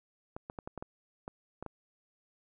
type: clicks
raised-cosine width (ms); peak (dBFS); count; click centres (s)
1; -26; 9; 0.365 / 0.499 / 0.588 / 0.675 / 0.777 / 0.825 / 1.279 / 1.626 / 1.663
effects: none